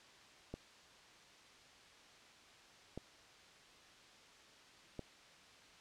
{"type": "clicks", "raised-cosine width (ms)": 2, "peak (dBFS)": -30, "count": 3, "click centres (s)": [0.54, 2.976, 4.993], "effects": ["white hiss -61 dBFS RMS until 5.8 s", "low-pass 5000 Hz 12 dB/octave"]}